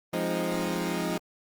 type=chord; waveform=20% pulse; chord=F minor seventh; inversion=none; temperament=equal; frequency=174.61 / 207.7 / 261.6 / 311.1 Hz; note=F3 / Ab3 / C4 / Eb4; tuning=0 / 0 / 0 / 0 cents; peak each=-26 / -29 / -31 / -28 dBFS; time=0.13-1.18 s; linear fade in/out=5 ms; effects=Opus 32 kbps